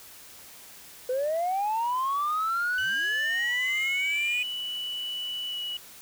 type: linear sweep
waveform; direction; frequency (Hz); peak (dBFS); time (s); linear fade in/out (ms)
sine; up; 493.1 to 2489; -23; 1.09-4.43; 5
type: tone with pitch glide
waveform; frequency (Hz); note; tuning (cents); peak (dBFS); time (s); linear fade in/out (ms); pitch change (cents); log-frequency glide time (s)
sine; 2960 to 2931; F#7 to F#7; 0 to -17; -30; 2.78-5.77; 2; -17; 5.5-5.57
effects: tanh soft clip ceiling -22 dBFS + white hiss -48 dBFS RMS until 6.01 s